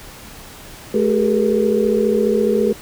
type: tone cluster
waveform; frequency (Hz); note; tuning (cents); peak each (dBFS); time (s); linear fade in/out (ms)
sine; 215.4 / 391.8 / 426.4 / 476; A3 / G4 / G#4 / A#4; -37 / -1 / +46 / +36; -19; 0.94-2.73; 5
effects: pink hiss -38 dBFS RMS until 2.81 s